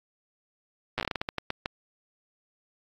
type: slowing click train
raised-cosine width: 0.3 ms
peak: -13 dBFS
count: 14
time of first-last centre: 0.98-1.659 s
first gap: 8 ms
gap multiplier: 1.28
effects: AAC 48 kbps